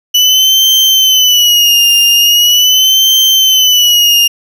35% pulse tone with vibrato, 2960 Hz, F#7, in tune, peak -3 dBFS, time 0.14-4.28 s, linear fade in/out 10 ms, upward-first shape sine, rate 0.41 Hz, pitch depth 91 cents each way, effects none

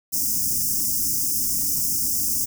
white band-stop noise, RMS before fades -23 dBFS, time 0.12-2.46 s, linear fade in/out 20 ms, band 320 to 5100 Hz, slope 96 dB/octave, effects none

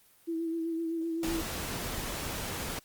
sine tone with vibrato, 329.6 Hz, E4, in tune, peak -30 dBFS, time 0.27-1.42 s, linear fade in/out 20 ms, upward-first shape sine, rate 7.8 Hz, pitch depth 30 cents each way
pink noise, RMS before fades -36 dBFS, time 1.23-2.79 s, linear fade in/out 2 ms
effects white hiss -62 dBFS RMS until 2.84 s + Opus 32 kbps

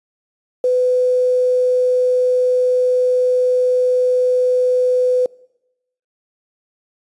sine tone with quantisation, 502 Hz, B4, 28 cents sharp, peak -12 dBFS, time 0.64-5.26 s, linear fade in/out 2 ms, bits 7, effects noise-tail reverb RT60 0.9 s tail -24 dB re dry + resampled to 24000 Hz

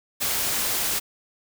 white noise, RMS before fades -25 dBFS, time 0.2-1 s, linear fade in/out 20 ms, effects none

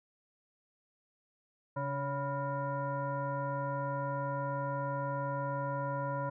sine tone with frequency modulation, 560 Hz, C#5, 18 cents sharp, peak -32 dBFS, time 1.76-6.3 s, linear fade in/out 10 ms, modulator 423 Hz, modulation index 1.5, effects none

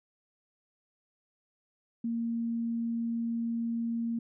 sine tone, 231.6 Hz, A#3, 11 cents flat, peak -29 dBFS, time 2.04-4.19 s, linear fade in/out 5 ms, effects none

